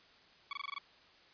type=tone bursts; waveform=20% pulse; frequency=1126 Hz; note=C#6; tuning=27 cents sharp; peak=-33 dBFS; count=7; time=0.51-0.783 s; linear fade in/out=2 ms; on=21 ms; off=21 ms; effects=white hiss -62 dBFS RMS until 1.33 s + resampled to 11025 Hz